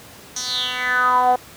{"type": "tone with band-pass filter sweep", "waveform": "10% pulse", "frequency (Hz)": 250.6, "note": "B3", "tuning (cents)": 25, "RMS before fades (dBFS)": -19, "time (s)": [0.36, 1.36], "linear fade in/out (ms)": 5, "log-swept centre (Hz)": [6000, 650], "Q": 6, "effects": ["pink hiss -42 dBFS RMS until 1.56 s", "high-pass 80 Hz 12 dB/octave"]}